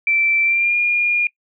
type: tone with pitch glide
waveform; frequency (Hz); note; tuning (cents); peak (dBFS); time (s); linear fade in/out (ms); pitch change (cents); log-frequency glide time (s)
sine; 2336 to 2421; D7 to D#7; -10 to -48; -14; 0.07-1.27; 2; +62; 0.43-0.76
effects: noise-tail reverb RT60 0.1 s tail -22 dB re dry